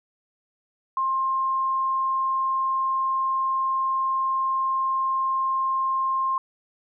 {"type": "tone", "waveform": "sine", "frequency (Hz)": 1060, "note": "C6", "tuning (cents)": 22, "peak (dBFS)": -21, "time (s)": [0.97, 6.38], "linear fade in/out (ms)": 2, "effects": []}